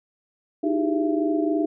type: tone cluster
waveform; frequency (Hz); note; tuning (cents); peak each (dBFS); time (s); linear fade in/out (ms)
sine; 307.1 / 330.7 / 384.9 / 412.3 / 672; D#4 / E4 / G4 / G#4 / E5; -23 / +6 / -32 / -13 / +33; -22 / -29 / -28 / -31 / -29; 0.63-1.66; 10
effects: none